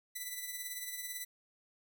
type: tone with tremolo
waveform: 5% pulse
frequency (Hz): 1988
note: B6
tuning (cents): +11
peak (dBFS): -27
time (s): 0.15-1.25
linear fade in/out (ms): 10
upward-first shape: triangle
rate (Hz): 18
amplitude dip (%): 55
effects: none